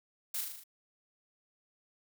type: noise with echo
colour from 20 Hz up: blue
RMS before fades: -36 dBFS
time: 0.34-0.41 s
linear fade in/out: 5 ms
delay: 38 ms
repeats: 6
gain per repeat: -3 dB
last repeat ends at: 0.638 s
effects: none